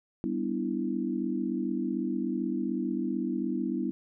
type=chord; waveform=sine; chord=E minor seventh; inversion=first; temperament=equal; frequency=196 / 246.9 / 293.7 / 329.6 Hz; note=G3 / B3 / D4 / E4; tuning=0 / 0 / 0 / 0 cents; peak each=-34 / -32 / -35 / -33 dBFS; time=0.24-3.91 s; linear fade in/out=0 ms; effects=none